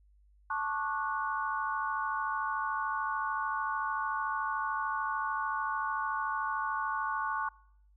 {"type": "chord", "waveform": "sine", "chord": "D major seventh", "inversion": "second", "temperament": "just", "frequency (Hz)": [881, 1101.2, 1174.7, 1468.3], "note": ["A5", "C#6", "D6", "F#6"], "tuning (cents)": [2, -12, 0, -14], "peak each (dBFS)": [-36, -34, -40, -36], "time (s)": [0.5, 7.49], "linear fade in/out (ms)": 5, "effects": ["noise-tail reverb RT60 0.7 s tail -25 dB re dry", "added 50 Hz sine -60 dBFS peak until 7.96 s"]}